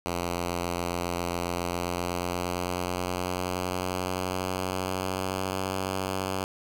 5% pulse tone with pitch glide, 87.31 to 94.66 Hz, F2 to F#2, 0 to +40 cents, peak -17 dBFS, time 0.06-6.44 s, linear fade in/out 0 ms, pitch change +140 cents, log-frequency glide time 1.49-5.61 s, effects none

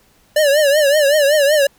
square tone with vibrato, 584 Hz, D5, 10 cents flat, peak -11 dBFS, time 0.36-1.67 s, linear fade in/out 5 ms, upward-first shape triangle, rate 5.3 Hz, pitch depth 130 cents each way, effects pink hiss -54 dBFS RMS until 1.78 s

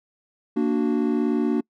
triangle chord, Bb augmented, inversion none, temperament equal, 233.1 / 293.7 / 370 Hz, Bb3 / D4 / F#4, 0 / 0 / 0 cents, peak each -21 / -21 / -24 dBFS, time 0.56-1.61 s, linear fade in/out 10 ms, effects noise-tail reverb RT60 0.1 s tail -26 dB re dry

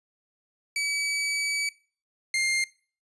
sawtooth tone pair in turn, 2287 / 2113 Hz, D7 / C7, -47 / +16 cents, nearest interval minor second, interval 137 cents, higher first, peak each -22 / -20 dBFS, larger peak second, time 0.76-1.69 / 2.34-2.64 s, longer first, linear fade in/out 2 ms, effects noise-tail reverb RT60 0.4 s tail -21 dB re dry + resampled to 24000 Hz

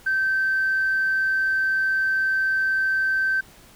sine tone, 1551 Hz, G6, 19 cents flat, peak -18 dBFS, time 0.06-3.41 s, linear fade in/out 10 ms, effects tanh soft clip ceiling -15 dBFS + pink hiss -50 dBFS RMS until 3.75 s

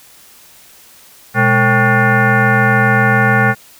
sine tone with frequency modulation, 784 Hz, G5, in tune, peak -8 dBFS, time 1.34-3.55 s, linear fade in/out 50 ms, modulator 331 Hz, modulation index 3.3, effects white hiss -43 dBFS RMS until 3.79 s

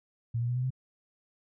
sine tone with pitch steps, 116.54 / 119.68 / 122.9 / 126.21 / 129.61 Hz, A#2 / A#2 / B2 / B2 / C3, 0 / +46 / -8 / +38 / -16 cents, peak -27 dBFS, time 0.34-0.705 s, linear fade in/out 10 ms, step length 73 ms, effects none

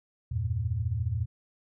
sine chord, E diminished, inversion none, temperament equal with one note detuned, 82.41 / 96.82 / 116.54 Hz, E2 / G2 / Bb2, 0 / -21 / 0 cents, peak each -32 / -32 / -30 dBFS, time 0.31-1.26 s, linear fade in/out 10 ms, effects none

